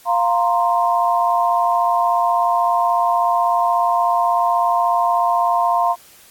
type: chord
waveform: sine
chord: F suspended fourth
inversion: none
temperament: just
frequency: 698.5 / 931.3 / 1047.7 Hz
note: F5 / Bb5 / C6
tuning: 0 / -2 / +2 cents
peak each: -17 / -19 / -19 dBFS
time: 0.05-5.96 s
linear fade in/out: 50 ms
effects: white hiss -47 dBFS RMS until 6.3 s + AAC 64 kbps